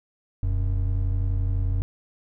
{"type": "tone pair together", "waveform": "triangle", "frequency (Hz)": [41.56, 93.3], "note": ["E1", "F#2"], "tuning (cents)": [15, 15], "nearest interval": "octave + major second", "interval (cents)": 1400, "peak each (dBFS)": -22, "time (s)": [0.43, 1.82], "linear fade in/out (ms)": 0, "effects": []}